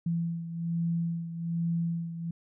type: beating tone pair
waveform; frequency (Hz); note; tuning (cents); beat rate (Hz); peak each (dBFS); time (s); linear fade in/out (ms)
sine; 167.9 / 169.1; E3 / E3; +32 / +44; 1.2; -29 / -35; 0.06-2.31; 5
effects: none

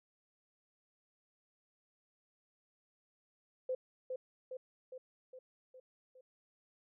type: tone with echo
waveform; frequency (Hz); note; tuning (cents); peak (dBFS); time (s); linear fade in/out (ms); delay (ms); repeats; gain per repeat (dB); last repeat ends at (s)
sine; 513; C5; -34; -33; 3.69-3.75; 5; 410; 6; -4; 6.21
effects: none

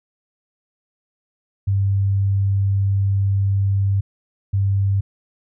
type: tone pair in turn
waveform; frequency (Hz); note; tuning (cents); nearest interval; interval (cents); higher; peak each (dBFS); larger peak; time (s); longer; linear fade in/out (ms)
sine; 98.5 / 98.5; G2 / G2; +9 / +9; unison; 0; neither; -15; neither; 1.67-4.01 / 4.53-5.01; first; 10
effects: none

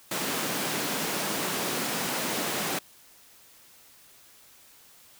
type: high-pass noise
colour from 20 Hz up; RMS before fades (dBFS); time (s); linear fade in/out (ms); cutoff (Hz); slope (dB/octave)
pink; -30; 0.11-2.79; 5; 170; 24
effects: white hiss -55 dBFS RMS until 5.19 s

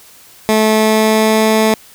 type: tone with pitch glide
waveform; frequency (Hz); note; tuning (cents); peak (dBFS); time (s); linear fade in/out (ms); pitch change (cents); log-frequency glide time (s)
15% pulse; 217.4 to 218.9; A3 to A3; -21 to -9; -3; 0.49-1.74; 0; +12; 0.72-1.46
effects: white hiss -42 dBFS RMS until 1.94 s

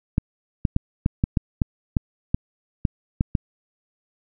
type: clicks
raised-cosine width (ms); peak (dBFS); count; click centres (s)
5; -6; 12; 0.181 / 0.652 / 0.764 / 1.061 / 1.239 / 1.372 / 1.618 / 1.968 / 2.345 / 2.852 / 3.209 / 3.352
effects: none

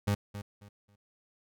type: tone with echo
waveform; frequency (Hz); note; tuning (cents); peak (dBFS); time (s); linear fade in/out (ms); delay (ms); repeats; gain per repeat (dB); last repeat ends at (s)
30% pulse; 102; G#2; -31; -23; 0.07-0.15; 10; 270; 3; -12; 0.96
effects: none

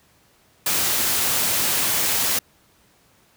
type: noise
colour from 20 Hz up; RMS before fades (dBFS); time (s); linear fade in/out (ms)
white; -21; 0.66-2.39; 5
effects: pink hiss -58 dBFS RMS until 3.36 s + high-pass 60 Hz 12 dB/octave

